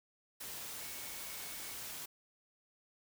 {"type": "tone in noise", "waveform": "sine", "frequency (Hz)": 2217, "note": "C#7", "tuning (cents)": 0, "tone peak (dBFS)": -56, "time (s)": [0.8, 1.75], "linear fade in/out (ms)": 10, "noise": "white", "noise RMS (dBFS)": -45, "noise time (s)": [0.4, 2.06], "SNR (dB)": -14, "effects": []}